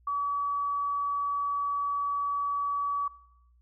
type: tone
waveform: sine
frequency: 1141 Hz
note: C#6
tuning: 50 cents sharp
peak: -27 dBFS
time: 0.07-3.08 s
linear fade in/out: 5 ms
effects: noise-tail reverb RT60 0.8 s tail -20 dB re dry + added 60 Hz sine -59 dBFS peak until 3.61 s